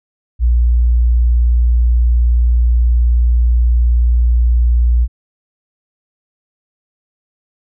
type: tone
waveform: sine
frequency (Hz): 59.4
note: A#1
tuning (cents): +33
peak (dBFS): -8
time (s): 0.39-5.08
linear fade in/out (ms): 50
effects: none